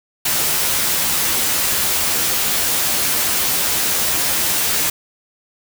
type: noise with comb filter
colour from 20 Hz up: white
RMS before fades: -18 dBFS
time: 0.25-4.9 s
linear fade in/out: 5 ms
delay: 13 ms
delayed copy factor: +0.5
effects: none